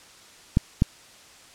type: clicks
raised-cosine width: 5 ms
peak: -5 dBFS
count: 2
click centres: 0.571 / 0.821 s
effects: white hiss -50 dBFS RMS until 1.54 s + low-pass 8000 Hz 12 dB/octave